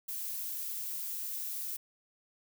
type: noise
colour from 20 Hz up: violet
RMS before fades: -38 dBFS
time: 0.08-1.77 s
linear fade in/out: 10 ms
effects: none